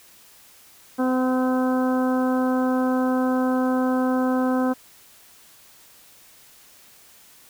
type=harmonic tone with a mistuned harmonic; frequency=256.5 Hz; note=C4; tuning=34 cents flat; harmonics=1 / 2 / 3 / 4 / 5 / 6; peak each=-20 / -26 / -30 / -32 / -34 / -36 dBFS; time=0.98-4.74 s; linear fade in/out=20 ms; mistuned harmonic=3; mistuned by=-15 cents; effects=white hiss -51 dBFS RMS until 7.49 s